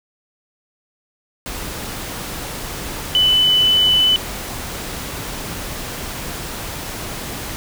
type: tone in noise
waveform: sine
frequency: 2999 Hz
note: F#7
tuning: 23 cents sharp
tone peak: -11 dBFS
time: 3.15-4.16 s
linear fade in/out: 0 ms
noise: pink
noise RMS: -28 dBFS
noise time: 1.46-7.56 s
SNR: +14 dB
effects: none